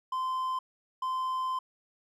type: tone bursts at uneven times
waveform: triangle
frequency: 1034 Hz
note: C6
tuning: 21 cents flat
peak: -27 dBFS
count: 2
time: 0.12-0.59 / 1.02-1.59 s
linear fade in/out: 5 ms
effects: none